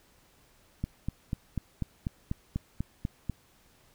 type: click train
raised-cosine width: 5 ms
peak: -18 dBFS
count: 11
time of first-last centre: 0.84-3.297 s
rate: 4.07 Hz
effects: pink hiss -63 dBFS RMS until 3.94 s